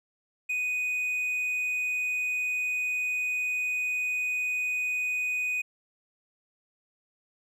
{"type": "tone", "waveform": "triangle", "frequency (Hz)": 2489, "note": "D#7", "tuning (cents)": 0, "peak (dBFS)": -25, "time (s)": [0.49, 5.62], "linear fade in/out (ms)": 10, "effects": []}